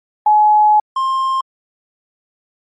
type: tone pair in turn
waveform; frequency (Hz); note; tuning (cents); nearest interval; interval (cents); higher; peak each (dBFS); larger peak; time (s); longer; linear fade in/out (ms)
sine / triangle; 847 / 1058.9; G#5 / C6; +34 / +20; major third; 386; second; -7 / -12; first; 0.26-0.8 / 0.96-1.41; first; 5
effects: MP3 48 kbps